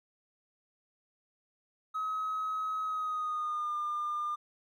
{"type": "tone with pitch glide", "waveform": "triangle", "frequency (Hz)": [1275, 1203.4], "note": ["D#6", "D6"], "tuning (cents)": [42, 42], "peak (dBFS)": -28, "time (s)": [1.94, 4.36], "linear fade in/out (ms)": 20, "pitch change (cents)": -100, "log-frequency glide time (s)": [2.83, 3.75], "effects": ["tanh soft clip ceiling -28 dBFS"]}